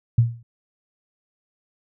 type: tone with exponential decay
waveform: sine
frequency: 116.9 Hz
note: A#2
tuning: 5 cents sharp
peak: -9 dBFS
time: 0.18-0.43 s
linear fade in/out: 5 ms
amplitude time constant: 54 ms
effects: none